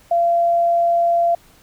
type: tone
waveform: sine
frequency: 685 Hz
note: F5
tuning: 34 cents flat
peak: -13 dBFS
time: 0.11-1.35 s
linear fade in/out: 5 ms
effects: pink hiss -51 dBFS RMS until 1.62 s